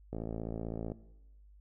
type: click train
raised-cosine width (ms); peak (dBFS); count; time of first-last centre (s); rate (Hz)
2; -25; 45; 0.13-0.919; 55.8
effects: noise-tail reverb RT60 0.9 s tail -17 dB re dry + added 50 Hz sine -55 dBFS peak until 1.6 s